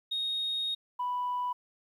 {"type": "tone pair in turn", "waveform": "sine", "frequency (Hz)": [3729, 987.7], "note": ["A#7", "B5"], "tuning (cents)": [0, 0], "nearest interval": "octave + major seventh", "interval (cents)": 2300, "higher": "first", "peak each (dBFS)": -28, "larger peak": "neither", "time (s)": [[0.11, 0.75], [0.99, 1.53]], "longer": "first", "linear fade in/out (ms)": 10, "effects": ["tanh soft clip ceiling -26 dBFS", "11-bit"]}